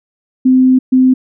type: tone bursts at uneven times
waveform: sine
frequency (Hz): 257.8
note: C4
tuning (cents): -26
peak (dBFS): -5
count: 2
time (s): 0.45-0.79 / 0.92-1.14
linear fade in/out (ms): 10
effects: none